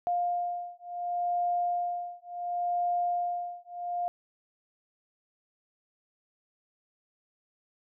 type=beating tone pair; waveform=sine; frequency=704 / 704.7 Hz; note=F5 / F5; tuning=+14 / +15 cents; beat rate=0.7 Hz; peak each=-31 dBFS; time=0.07-4.08 s; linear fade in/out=0 ms; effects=none